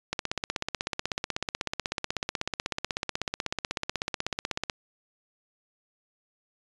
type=click train; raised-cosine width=0.2 ms; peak=-11 dBFS; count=75; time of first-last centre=0.13-4.698 s; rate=16.2 Hz; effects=resampled to 22050 Hz